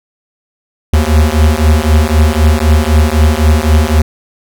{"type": "beating tone pair", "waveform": "square", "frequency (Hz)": [75, 78.9], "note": ["D2", "D#2"], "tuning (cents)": [37, 25], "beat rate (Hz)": 3.9, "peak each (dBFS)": -10, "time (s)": [0.93, 4.02], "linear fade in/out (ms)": 5, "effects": []}